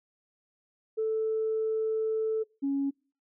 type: tone pair in turn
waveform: sine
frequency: 440 / 277.2 Hz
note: A4 / C#4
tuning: 0 / 0 cents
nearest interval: minor sixth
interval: 800 cents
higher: first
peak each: -25 dBFS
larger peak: neither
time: 0.97-2.44 / 2.62-2.91 s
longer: first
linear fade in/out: 20 ms
effects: noise-tail reverb RT60 0.4 s tail -26 dB re dry + tanh soft clip ceiling -21 dBFS